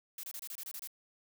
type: noise bursts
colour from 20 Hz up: blue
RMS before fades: -43 dBFS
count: 9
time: 0.18-0.874 s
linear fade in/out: 2 ms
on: 54 ms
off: 26 ms
effects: none